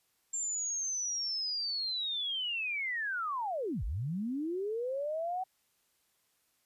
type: linear two-way sweep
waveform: sine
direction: down then up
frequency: 7390 to 41.66 to 760 Hz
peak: -32 dBFS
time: 0.33-5.44 s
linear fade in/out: 10 ms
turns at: 3.84 s
effects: white hiss -74 dBFS RMS until 6.65 s + resampled to 32000 Hz